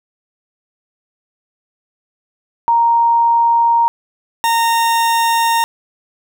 sine / 40% pulse tone pair in turn, 932.3 / 921.6 Hz, A#5 / A#5, 0 / -20 cents, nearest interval unison, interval 20 cents, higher first, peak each -9 / -11 dBFS, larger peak first, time 2.68-3.88 / 4.44-5.64 s, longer neither, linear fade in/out 0 ms, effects none

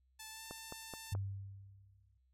5% pulse tone with pitch glide, 876 to 891.8 Hz, A5 to A5, -8 to +23 cents, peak -36 dBFS, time 0.19-1.14 s, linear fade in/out 10 ms, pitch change +31 cents, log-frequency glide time 0.29-0.44 s
click train, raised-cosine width 1 ms, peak -31 dBFS, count 4, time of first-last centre 0.51-1.151 s, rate 4.68 Hz
sine tone with exponential decay, 98.2 Hz, G2, 4 cents sharp, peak -33 dBFS, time 1.12-2.18 s, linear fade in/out 5 ms, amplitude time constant 230 ms
effects added 64 Hz sine -70 dBFS peak until 2.33 s

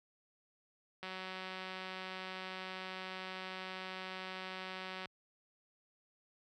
click train, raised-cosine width 0.3 ms, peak -28 dBFS, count 754, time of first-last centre 1.03-5.057 s, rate 187 Hz, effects high-pass 60 Hz 12 dB/octave

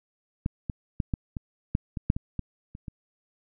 clicks, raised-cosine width 5 ms, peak -14 / -17 / -13 / -14 / -20 / -11 / -19 / -8 / -18 / -17 / -28 / -24 dBFS, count 12, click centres 0.461 / 0.698 / 1.002 / 1.138 / 1.368 / 1.751 / 1.972 / 2.101 / 2.165 / 2.393 / 2.751 / 2.882 s, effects none

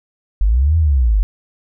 sine linear two-way sweep, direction up then down, 44.87 to 83.5 to 44.87 Hz, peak -10 dBFS, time 0.41-1.23 s, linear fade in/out 0 ms, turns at 0.77 s, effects none

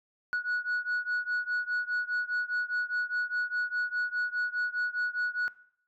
sine beating tone pair, 1463 / 1467.9 Hz, F#6 / F#6, -20 / -14 cents, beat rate 4.9 Hz, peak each -30 dBFS, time 0.33-5.48 s, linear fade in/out 0 ms, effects noise-tail reverb RT60 0.6 s tail -19 dB re dry + tanh soft clip ceiling -25 dBFS

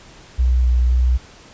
sine tone with vibrato, 61.74 Hz, B1, in tune, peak -12 dBFS, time 0.38-1.18 s, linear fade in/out 20 ms, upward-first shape square, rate 1.9 Hz, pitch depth 14 cents each way, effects pink hiss -44 dBFS RMS until 1.53 s + resampled to 16000 Hz

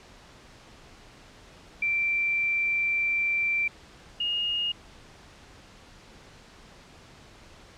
sine tone pair in turn, 2349 / 2853 Hz, D7 / F7, 0 / +36 cents, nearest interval minor third, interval 336 cents, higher second, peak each -23 / -25 dBFS, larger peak first, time 1.82-3.68 / 4.2-4.72 s, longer first, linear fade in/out 5 ms, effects pink hiss -51 dBFS RMS until 7.77 s + low-pass 6000 Hz 12 dB/octave

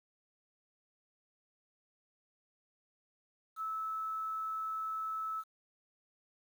sine tone with quantisation, 1305 Hz, E6, 18 cents flat, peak -35 dBFS, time 3.56-5.44 s, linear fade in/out 50 ms, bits 10, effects none

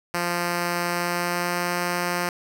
5% pulse tone with pitch glide, 174.2 to 176.12 Hz, F3 to F3, -4 to +15 cents, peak -12 dBFS, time 0.14-2.29 s, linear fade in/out 2 ms, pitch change +19 cents, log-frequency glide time 0.84-1.77 s, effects none

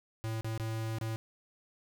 square tone with dropouts, 111.7 Hz, A2, 27 cents sharp, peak -34 dBFS, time 0.24-1.16 s, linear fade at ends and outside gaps 0 ms, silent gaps 0.41-0.445 / 0.577-0.598 / 0.985-1.012 s, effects none

